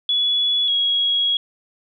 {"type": "tone pair in turn", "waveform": "sine", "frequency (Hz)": [3400, 3315], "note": ["G#7", "G#7"], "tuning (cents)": [40, -4], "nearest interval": "unison", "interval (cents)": 44, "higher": "first", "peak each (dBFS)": -16, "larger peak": "neither", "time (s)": [[0.09, 0.68], [0.68, 1.37]], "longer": "second", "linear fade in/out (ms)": 2, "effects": []}